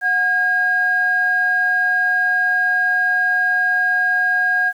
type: tone pair together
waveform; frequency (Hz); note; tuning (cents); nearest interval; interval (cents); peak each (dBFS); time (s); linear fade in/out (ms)
sine; 732 / 1627.2; F#5 / G#6; -19 / -36; octave + major second; 1383; -23 / -14; 0.01-4.73; 50
effects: tanh soft clip ceiling -7 dBFS + 8-bit